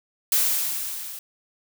blue noise with level ramp, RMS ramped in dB -19 to -37 dBFS, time 0.32-1.19 s, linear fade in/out 2 ms, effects none

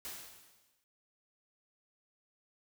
white noise with exponential decay, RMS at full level -41 dBFS, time 0.05-0.84 s, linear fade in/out 0 ms, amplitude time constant 170 ms, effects none

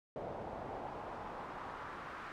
brown noise with band-pass filter sweep, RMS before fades -45 dBFS, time 0.16-2.32 s, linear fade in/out 0 ms, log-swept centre 620 to 1400 Hz, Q 1.9, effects none

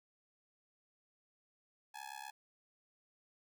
sawtooth tone with amplitude modulation, 846 Hz, G#5, 32 cents sharp, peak -38 dBFS, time 1.94-2.31 s, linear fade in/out 10 ms, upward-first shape sine, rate 68 Hz, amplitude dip 100%, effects none

